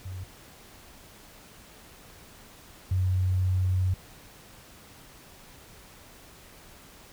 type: tone pair in turn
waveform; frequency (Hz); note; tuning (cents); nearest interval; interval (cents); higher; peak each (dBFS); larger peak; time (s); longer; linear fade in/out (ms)
sine; 92.5 / 92.5; F#2 / F#2; 0 / 0; unison; 0; neither; -34 / -22; second; 0.05-0.24 / 2.91-3.94; second; 5
effects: pink hiss -51 dBFS RMS until 7.12 s